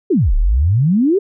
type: exponential two-way sweep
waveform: sine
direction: down then up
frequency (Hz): 440 to 32.89 to 420.4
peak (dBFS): -10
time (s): 0.1-1.19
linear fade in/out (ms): 10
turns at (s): 0.35
effects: none